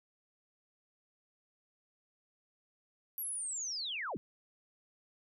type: linear sweep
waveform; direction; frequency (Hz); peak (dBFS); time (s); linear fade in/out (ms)
sine; down; 11860 to 120.9; -36; 3.18-4.17; 0
effects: none